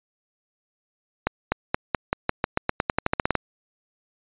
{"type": "accelerating click train", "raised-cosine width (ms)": 0.5, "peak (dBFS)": -5, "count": 18, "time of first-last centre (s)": [1.27, 3.353], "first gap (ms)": 250, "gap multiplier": 0.9, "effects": ["resampled to 8000 Hz"]}